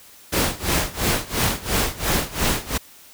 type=noise with tremolo; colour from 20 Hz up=pink; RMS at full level=-19 dBFS; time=0.32-2.78 s; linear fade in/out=10 ms; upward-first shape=sine; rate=2.9 Hz; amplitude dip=90%; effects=white hiss -47 dBFS RMS until 3.13 s